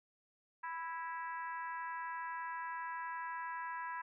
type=harmonic tone with a mistuned harmonic; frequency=329.6 Hz; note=E4; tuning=in tune; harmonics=3 / 4 / 5 / 6 / 7 / 8; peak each=-41 / -51 / -46 / -52 / -60 / -61 dBFS; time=0.63-4.02 s; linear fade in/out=10 ms; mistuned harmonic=6; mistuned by=-18 cents; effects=none